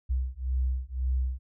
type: beating tone pair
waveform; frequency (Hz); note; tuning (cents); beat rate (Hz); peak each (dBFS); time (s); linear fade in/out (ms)
sine; 63.1 / 65; B1 / C2; +38 / -11; 1.9; -29; 0.09-1.39; 20
effects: none